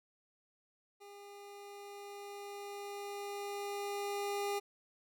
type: tone with level ramp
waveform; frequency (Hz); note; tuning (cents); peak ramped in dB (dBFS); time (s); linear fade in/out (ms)
25% pulse; 404.6; G#4; -45; -48 to -30; 1-4.6; 20
effects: none